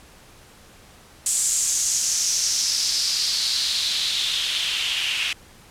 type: noise with band-pass filter sweep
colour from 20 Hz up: white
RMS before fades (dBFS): -23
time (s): 1.26-5.33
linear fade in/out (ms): 2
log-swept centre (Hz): 7800 to 2700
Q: 3.8
effects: pink hiss -49 dBFS RMS until 5.7 s + low-pass 12000 Hz 12 dB/octave

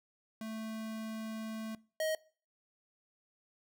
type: tone pair in turn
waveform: square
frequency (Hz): 220.6 / 629.4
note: A3 / D#5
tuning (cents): +5 / +20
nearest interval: octave + tritone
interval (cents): 1815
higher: second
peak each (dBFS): -40 / -32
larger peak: second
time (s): 0.41-1.75 / 2-2.15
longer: first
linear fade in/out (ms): 2
effects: noise-tail reverb RT60 0.4 s tail -22 dB re dry

